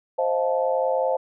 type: chord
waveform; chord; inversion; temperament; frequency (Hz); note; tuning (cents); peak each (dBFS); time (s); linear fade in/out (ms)
sine; F dominant seventh; second; just; 523.8 / 628.6 / 698.5 / 873.1; C5 / Eb5 / F5 / A5; +2 / +18 / 0 / -14; -22 / -27 / -28 / -28; 0.18-1.17; 10
effects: none